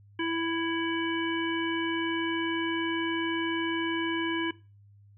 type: harmonic tone with a mistuned harmonic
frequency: 330.8 Hz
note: E4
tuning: 6 cents sharp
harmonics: 1 / 3 / 5 / 7 / 9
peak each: -29 / -37 / -35 / -38 / -38 dBFS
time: 0.19-4.51 s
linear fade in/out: 5 ms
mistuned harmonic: 7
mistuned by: -27 cents
effects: noise-tail reverb RT60 0.3 s tail -18 dB re dry + added 101 Hz sine -53 dBFS peak until 5.17 s